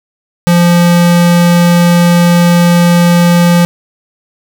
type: tone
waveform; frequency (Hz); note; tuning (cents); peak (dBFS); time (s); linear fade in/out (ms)
square; 173.4; F3; -12; -5; 0.47-3.65; 0
effects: 7-bit